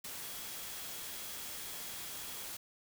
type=tone in noise; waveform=sine; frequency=3311 Hz; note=G#7; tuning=6 cents flat; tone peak=-55 dBFS; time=0.22-2.44 s; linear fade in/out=5 ms; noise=white; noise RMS=-44 dBFS; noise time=0.04-2.57 s; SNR=-14 dB; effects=none